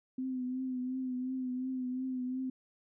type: tone with vibrato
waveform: sine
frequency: 255.9 Hz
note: C4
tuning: 38 cents flat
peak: -33 dBFS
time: 0.18-2.5 s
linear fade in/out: 5 ms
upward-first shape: triangle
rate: 2.8 Hz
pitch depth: 44 cents each way
effects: none